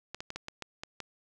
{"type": "clicks", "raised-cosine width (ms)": 0.2, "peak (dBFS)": -21, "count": 8, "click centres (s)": [0.146, 0.205, 0.304, 0.36, 0.484, 0.623, 0.835, 1.003], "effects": []}